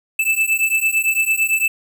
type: beating tone pair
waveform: square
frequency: 2631 / 2639.9 Hz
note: E7 / E7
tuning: -4 / +2 cents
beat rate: 8.9 Hz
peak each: -19 dBFS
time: 0.19-1.68 s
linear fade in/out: 5 ms
effects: none

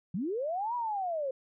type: linear two-way sweep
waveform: sine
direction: up then down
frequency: 155.4 to 987 to 512 Hz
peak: -30 dBFS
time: 0.14-1.31 s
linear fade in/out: 5 ms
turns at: 0.75 s
effects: none

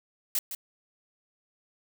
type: noise with echo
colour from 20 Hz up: blue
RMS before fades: -27 dBFS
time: 0.35-0.39 s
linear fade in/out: 2 ms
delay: 160 ms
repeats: 1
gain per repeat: -9 dB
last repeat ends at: 0.55 s
effects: none

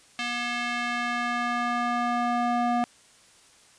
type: tone with band-pass filter sweep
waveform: square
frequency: 240.4 Hz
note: B3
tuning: 46 cents flat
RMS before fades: -27 dBFS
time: 0.19-2.84 s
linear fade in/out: 0 ms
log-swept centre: 2700 to 710 Hz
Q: 1.3
effects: white hiss -56 dBFS RMS until 3.78 s + resampled to 22050 Hz

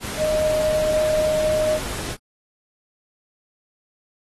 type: tone in noise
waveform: sine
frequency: 618 Hz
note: D#5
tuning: 12 cents flat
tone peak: -18 dBFS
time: 0.17-1.8 s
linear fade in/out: 50 ms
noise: pink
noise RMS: -30 dBFS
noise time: 0-2.17 s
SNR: +9 dB
effects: AAC 32 kbps

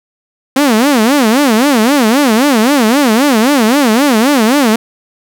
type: tone with vibrato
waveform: sawtooth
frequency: 251.3 Hz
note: B3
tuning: 30 cents sharp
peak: -3 dBFS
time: 0.56-4.76 s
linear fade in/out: 5 ms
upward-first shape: sine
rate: 3.8 Hz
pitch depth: 280 cents each way
effects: none

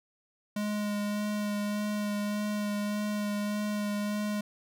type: tone with vibrato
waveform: square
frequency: 207.7 Hz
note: G#3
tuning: in tune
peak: -30 dBFS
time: 0.56-4.41 s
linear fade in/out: 5 ms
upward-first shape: sine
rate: 1.7 Hz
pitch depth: 14 cents each way
effects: none

